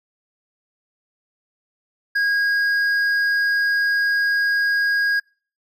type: tone with hard clipping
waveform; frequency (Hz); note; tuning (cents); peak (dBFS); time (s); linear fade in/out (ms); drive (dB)
sine; 1638; G#6; -24; -18; 2.15-5.2; 10; 5
effects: noise-tail reverb RT60 0.4 s tail -26 dB re dry